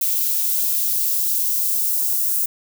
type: noise with high-pass filter sweep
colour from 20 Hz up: violet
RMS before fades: -20 dBFS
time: 0.01-2.46 s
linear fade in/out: 5 ms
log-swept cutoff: 2300 to 6200 Hz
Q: 0.79
effects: none